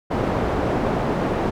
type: low-pass noise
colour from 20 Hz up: white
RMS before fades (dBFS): -22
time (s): 0.1-1.51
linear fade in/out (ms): 20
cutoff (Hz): 630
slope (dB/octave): 12
effects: none